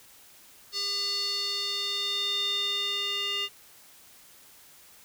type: tone with band-pass filter sweep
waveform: square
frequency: 402.1 Hz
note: G4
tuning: 44 cents sharp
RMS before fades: -30 dBFS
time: 0.72-3.49 s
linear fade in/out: 50 ms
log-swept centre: 4700 to 3100 Hz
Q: 6.6
effects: white hiss -54 dBFS RMS until 5.04 s